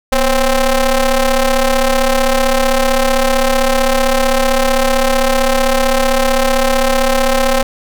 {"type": "ring-modulated tone", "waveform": "sawtooth", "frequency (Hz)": 260.2, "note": "C4", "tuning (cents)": -9, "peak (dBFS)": -3, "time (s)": [0.12, 7.63], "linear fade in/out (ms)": 5, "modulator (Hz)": 278, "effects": []}